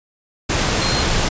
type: tone in noise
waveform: sine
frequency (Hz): 4186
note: C8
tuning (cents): 0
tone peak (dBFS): -23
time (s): 0.81-1.03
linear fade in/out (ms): 10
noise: pink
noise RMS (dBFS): -18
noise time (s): 0.49-1.29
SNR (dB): -8
effects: resampled to 16000 Hz